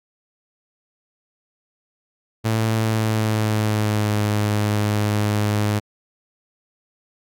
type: tone with pitch glide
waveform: sawtooth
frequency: 111.1 to 104.86 Hz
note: A2 to G#2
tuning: +17 to +17 cents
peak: -14 dBFS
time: 2.44-5.8 s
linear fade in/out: 20 ms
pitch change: -100 cents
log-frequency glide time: 2.77-4.22 s
effects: Opus 48 kbps